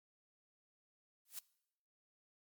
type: noise with exponential growth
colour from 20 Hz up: blue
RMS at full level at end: -40 dBFS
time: 1.25-1.39 s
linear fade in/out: 5 ms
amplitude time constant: 29 ms
effects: noise-tail reverb RT60 0.8 s tail -22 dB re dry + MP3 96 kbps